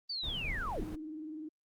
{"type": "linear sweep", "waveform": "sine", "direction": "down", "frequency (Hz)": [4699, 123.47], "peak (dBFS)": -35, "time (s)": [0.09, 0.84], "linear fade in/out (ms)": 10}
{"type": "noise", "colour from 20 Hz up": "brown", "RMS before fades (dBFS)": -40, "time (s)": [0.23, 0.96], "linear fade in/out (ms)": 10}
{"type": "tone with vibrato", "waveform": "sine", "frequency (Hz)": 310, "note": "D#4", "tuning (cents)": -6, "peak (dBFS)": -40, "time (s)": [0.77, 1.49], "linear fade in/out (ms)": 10, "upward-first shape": "square", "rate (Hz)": 20, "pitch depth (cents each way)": 44}
{"effects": ["Opus 24 kbps"]}